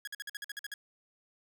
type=tone bursts; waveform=sawtooth; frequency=1662 Hz; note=G#6; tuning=1 cent sharp; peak=-34 dBFS; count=10; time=0.05-0.74 s; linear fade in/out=2 ms; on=24 ms; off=50 ms; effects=none